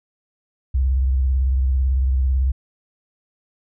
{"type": "tone with vibrato", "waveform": "sine", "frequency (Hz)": 65.41, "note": "C2", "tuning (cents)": 0, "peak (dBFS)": -15, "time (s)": [0.74, 2.52], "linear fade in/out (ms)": 10, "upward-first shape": "triangle", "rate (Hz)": 18, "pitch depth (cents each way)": 130, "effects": []}